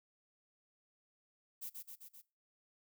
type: noise with echo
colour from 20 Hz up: violet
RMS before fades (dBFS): -44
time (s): 1.61-1.7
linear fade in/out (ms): 20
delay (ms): 130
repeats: 4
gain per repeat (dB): -3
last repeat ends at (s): 2.22
effects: noise-tail reverb RT60 0.3 s tail -20 dB re dry